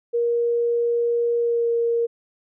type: tone with pitch glide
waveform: sine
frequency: 472 to 467.1 Hz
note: A#4 to A#4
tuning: +22 to +3 cents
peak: -18 dBFS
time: 0.13-2.07 s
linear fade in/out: 20 ms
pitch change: -19 cents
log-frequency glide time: 1.38-1.69 s
effects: none